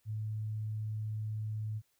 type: tone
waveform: sine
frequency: 108 Hz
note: A2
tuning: 32 cents flat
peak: -34 dBFS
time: 0.05-1.82 s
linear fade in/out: 50 ms
effects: white hiss -75 dBFS RMS until 1.99 s